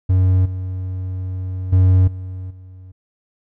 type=tone with level steps; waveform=triangle; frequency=92.8 Hz; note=F#2; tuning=6 cents sharp; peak=-9 / -20 / -7 / -24 / -34 dBFS; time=0.09-2.92 s; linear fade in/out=10 ms; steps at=0.45 / 1.72 / 2.07 / 2.5 s; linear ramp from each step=10 ms; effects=none